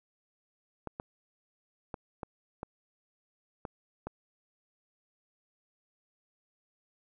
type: clicks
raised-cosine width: 1 ms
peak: -23 dBFS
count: 7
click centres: 0.873 / 0.999 / 1.942 / 2.232 / 2.631 / 3.652 / 4.07 s
effects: none